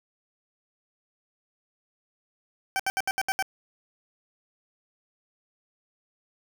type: tone bursts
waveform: 20% pulse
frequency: 772 Hz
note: G5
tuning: 27 cents flat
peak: -19 dBFS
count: 7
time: 2.76-3.425 s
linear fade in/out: 0 ms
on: 35 ms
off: 70 ms
effects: none